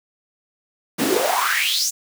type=noise with high-pass filter sweep; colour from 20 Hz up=pink; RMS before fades=-20 dBFS; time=0.98-1.91 s; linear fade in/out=20 ms; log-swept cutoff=210 to 7000 Hz; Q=6.1; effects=none